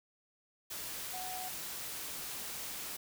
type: tone in noise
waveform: sine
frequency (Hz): 740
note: F#5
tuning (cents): 0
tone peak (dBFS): -42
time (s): 1.13-1.49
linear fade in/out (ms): 10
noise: white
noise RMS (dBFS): -42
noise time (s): 0.7-2.97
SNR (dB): -3
effects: none